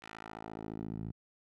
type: tone with band-pass filter sweep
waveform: 10% pulse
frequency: 54.5 Hz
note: A1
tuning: 16 cents flat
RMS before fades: -43 dBFS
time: 0.02-1.12 s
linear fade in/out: 5 ms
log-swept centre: 2200 to 120 Hz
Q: 1
effects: none